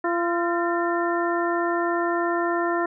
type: harmonic tone with a mistuned harmonic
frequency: 343.2 Hz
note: F4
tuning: 30 cents flat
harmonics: 1 / 2 / 3 / 4 / 5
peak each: -24 / -27 / -29 / -30 / -31 dBFS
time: 0.04-2.86 s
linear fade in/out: 5 ms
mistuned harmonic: 5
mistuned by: +76 cents
effects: none